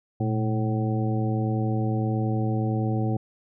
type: harmonic tone with a mistuned harmonic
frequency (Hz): 108.7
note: A2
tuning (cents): -21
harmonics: 1 / 2 / 3 / 4 / 5 / 7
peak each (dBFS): -24 / -29 / -31 / -36 / -37 / -35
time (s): 0.2-3.17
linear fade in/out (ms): 5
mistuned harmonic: 1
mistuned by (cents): +110
effects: none